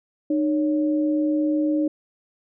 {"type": "tone pair together", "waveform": "sine", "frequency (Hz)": [304.7, 558.5], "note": ["D#4", "C#5"], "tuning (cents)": [-36, 13], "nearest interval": "minor seventh", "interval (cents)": 1049, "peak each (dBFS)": [-19, -28], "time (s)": [0.3, 1.88], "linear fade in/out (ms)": 5, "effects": []}